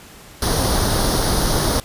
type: noise with comb filter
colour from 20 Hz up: pink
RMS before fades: -18 dBFS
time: 0.42-1.8 s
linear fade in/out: 2 ms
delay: 0.2 ms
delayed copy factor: +0.7
effects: pink hiss -42 dBFS RMS until 1.84 s + resampled to 32000 Hz